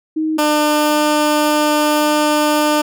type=tone pair in turn; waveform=sine / 15% pulse; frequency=313.6 / 300.3 Hz; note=D#4 / D4; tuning=+14 / +39 cents; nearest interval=minor second; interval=75 cents; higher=first; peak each=-15 / -6 dBFS; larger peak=second; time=0.16-0.38 / 0.38-2.82 s; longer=second; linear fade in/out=10 ms; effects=none